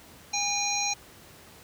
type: harmonic tone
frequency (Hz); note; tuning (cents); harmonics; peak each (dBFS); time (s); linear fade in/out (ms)
812; G#5; -39; 1 / 3 / 5 / 7 / 8; -32 / -32 / -32 / -32 / -32; 0.33-0.94; 10
effects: pink hiss -51 dBFS RMS until 1.63 s + high-pass 60 Hz 12 dB/octave